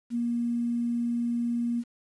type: tone with quantisation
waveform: sine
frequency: 237 Hz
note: A#3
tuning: 29 cents sharp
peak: -25 dBFS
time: 0.1-1.84 s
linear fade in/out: 50 ms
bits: 9
effects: resampled to 24000 Hz